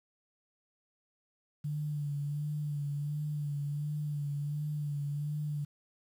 sine tone with vibrato, 146.83 Hz, D3, in tune, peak -32 dBFS, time 1.64-5.65 s, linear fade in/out 10 ms, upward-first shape sine, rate 1.4 Hz, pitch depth 38 cents each way, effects 10-bit

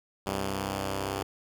5% pulse tone pair together, 65.41 / 97.83 Hz, C2 / G2, 0 / -3 cents, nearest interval perfect fifth, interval 697 cents, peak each -25 / -20 dBFS, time 0.26-1.23 s, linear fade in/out 5 ms, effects none

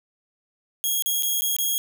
5% pulse tone with dropouts, 3287 Hz, G#7, 19 cents flat, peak -13 dBFS, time 0.84-1.78 s, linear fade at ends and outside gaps 0 ms, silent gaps 1.023-1.06 / 1.224-1.232 / 1.409-1.42 / 1.565-1.586 s, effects none

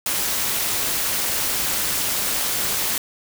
white noise with amplitude modulation, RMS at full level -20 dBFS, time 0.06-2.98 s, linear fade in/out 2 ms, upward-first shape sine, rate 237 Hz, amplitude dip 60%, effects none

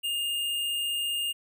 square tone, 2825 Hz, F7, 19 cents sharp, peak -28 dBFS, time 0.03-1.33 s, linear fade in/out 20 ms, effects none

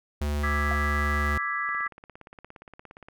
square tone, 73.42 Hz, D2, in tune, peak -26 dBFS, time 0.21-1.38 s, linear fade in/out 5 ms
sine chord, E dominant seventh, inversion third, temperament equal, 1174.7 / 1318.5 / 1661.2 / 1975.5 Hz, D6 / E6 / G#6 / B6, 0 / 0 / 0 / 0 cents, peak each -31 / -35 / -32 / -31 dBFS, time 0.43-1.88 s, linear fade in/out 10 ms
sine tone with exponential decay, 698.5 Hz, F5, in tune, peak -28 dBFS, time 0.71-0.8 s, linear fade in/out 2 ms, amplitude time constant 18 ms
click train, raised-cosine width 0.5 ms, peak -30 dBFS, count 25, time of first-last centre 1.69-3.085 s, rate 17.2 Hz
effects none

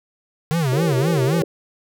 square tone with vibrato, 147.3 Hz, D3, 6 cents sharp, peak -18 dBFS, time 0.51-1.42 s, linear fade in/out 0 ms, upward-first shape sine, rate 3.8 Hz, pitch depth 260 cents each way
sine chord, E diminished seventh, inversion none, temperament equal with one note detuned, 334.8 / 392 / 466.2 / 554.4 Hz, E4 / G4 / Bb4 / Db5, +27 / 0 / 0 / 0 cents, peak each -27 / -25 / -29 / -28 dBFS, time 0.72-1.44 s, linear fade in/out 2 ms
effects none

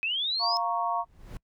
sine linear sweep, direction up, 2495 to 5210 Hz, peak -26 dBFS, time 0.03-0.57 s, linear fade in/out 0 ms
sine chord, Bb minor, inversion second, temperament equal, 698.5 / 932.3 / 1108.7 Hz, F5 / Bb5 / Db6, 0 / 0 / 0 cents, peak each -30 dBFS, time 0.39-1.05 s, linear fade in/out 50 ms
brown noise with exponential growth, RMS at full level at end -35 dBFS, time 0.93-1.37 s, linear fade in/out 1 ms, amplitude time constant 94 ms
effects noise-tail reverb RT60 0.1 s tail -25 dB re dry

